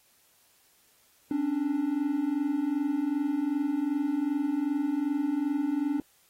triangle tone pair together, 271.1 / 293.7 Hz, C#4 / D4, -38 / 0 cents, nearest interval minor second, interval 138 cents, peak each -29 / -25 dBFS, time 1.31-6 s, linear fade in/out 2 ms, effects white hiss -64 dBFS RMS until 6.29 s + AAC 48 kbps

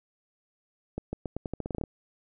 accelerating click train, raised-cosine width 2 ms, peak -19 dBFS, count 13, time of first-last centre 0.98-1.838 s, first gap 150 ms, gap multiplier 0.85, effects none

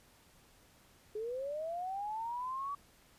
sine linear sweep, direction up, 415.3 to 1148 Hz, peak -36 dBFS, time 1.15-2.75 s, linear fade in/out 5 ms, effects pink hiss -64 dBFS RMS until 3.18 s + resampled to 32000 Hz

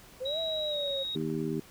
sine exponential two-way sweep, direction up then down, 493.9 to 659.3 to 537 Hz, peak -32 dBFS, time 0.2-1.04 s, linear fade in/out 20 ms, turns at 0.39 s
sine tone with pitch glide, 3847 to 3781 Hz, B7 to A#7, -46 to +24 cents, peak -32 dBFS, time 0.25-1.16 s, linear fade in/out 10 ms, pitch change -30 cents, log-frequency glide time 0.68-0.76 s
clicks, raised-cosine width 0.5 ms, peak -39 dBFS, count 5, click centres 0.878 / 1.051 / 1.172 / 1.214 / 1.301 s
harmonic tone, 79 Hz, D#2, 27 cents sharp, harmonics 2 / 3 / 4 / 5, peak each -35 / -35 / -35 / -35 dBFS, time 1.15-1.6 s, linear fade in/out 5 ms
effects pink hiss -54 dBFS RMS until 1.7 s

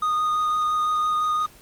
triangle tone with vibrato, 1235 Hz, D#6, 13 cents flat, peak -18 dBFS, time 0.02-1.46 s, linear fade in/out 5 ms, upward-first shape sine, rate 5.9 Hz, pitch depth 9 cents each way, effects pink hiss -49 dBFS RMS until 1.61 s + Opus 24 kbps

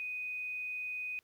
sine tone with quantisation, 2493 Hz, D#7, 3 cents sharp, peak -36 dBFS, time 0-1.19 s, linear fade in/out 0 ms, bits 11, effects pink hiss -74 dBFS RMS until 1.23 s + high-pass 60 Hz 12 dB/octave

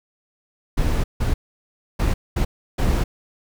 brown noise bursts at uneven times, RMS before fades -19 dBFS, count 5, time 0.77-1.04 / 1.2-1.34 / 1.99-2.14 / 2.36-2.45 / 2.78-3.04 s, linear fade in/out 10 ms, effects none

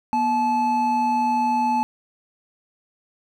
triangle tone pair together, 241.7 / 865.8 Hz, B3 / A5, -37 / -28 cents, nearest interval octave + minor seventh, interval 2209 cents, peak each -23 / -17 dBFS, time 0.13-1.83 s, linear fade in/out 0 ms, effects none

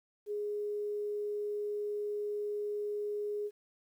sine tone, 415.3 Hz, G#4, in tune, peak -33 dBFS, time 0.26-3.51 s, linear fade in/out 50 ms, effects 11-bit

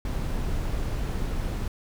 brown noise, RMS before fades -28 dBFS, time 0.05-1.68 s, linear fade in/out 2 ms, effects none

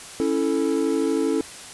triangle chord, A major, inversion first, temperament equal, 277.2 / 329.6 / 440 Hz, C#4 / E4 / A4, 0 / 0 / 0 cents, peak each -22 dBFS, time 0.2-1.41 s, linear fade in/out 0 ms, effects white hiss -39 dBFS RMS until 1.73 s + resampled to 24000 Hz

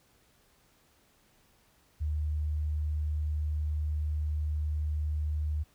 sine tone, 75.8 Hz, D#2, 45 cents flat, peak -28 dBFS, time 2-5.64 s, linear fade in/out 20 ms, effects pink hiss -66 dBFS RMS until 5.74 s

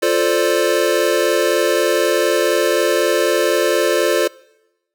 square chord, D minor seventh, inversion first, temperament equal, 349.2 / 440 / 523.3 / 587.3 Hz, F4 / A4 / C5 / D5, 0 / 0 / 0 / 0 cents, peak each -20 dBFS, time 0.02-4.28 s, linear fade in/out 10 ms, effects noise-tail reverb RT60 0.9 s tail -23 dB re dry

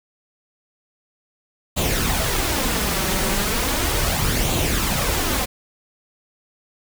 pink noise with flanger, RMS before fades -21 dBFS, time 1.76-5.46 s, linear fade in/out 20 ms, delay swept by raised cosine 0.28 to 5.38 ms, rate 0.36 Hz, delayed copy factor +0.5, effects none

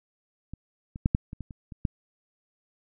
clicks, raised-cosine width 5 ms, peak -25 / -25 / -8 / -9 / -25 / -24 / -29 / -28 / -12 dBFS, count 9, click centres 0.536 / 0.959 / 1.059 / 1.149 / 1.331 / 1.407 / 1.508 / 1.722 / 1.852 s, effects none

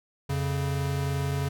square tone pair together, 88.35 / 139.6 Hz, F2 / C#3, +21 / +13 cents, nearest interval minor sixth, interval 792 cents, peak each -32 / -28 dBFS, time 0.29-1.49 s, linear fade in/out 10 ms, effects none

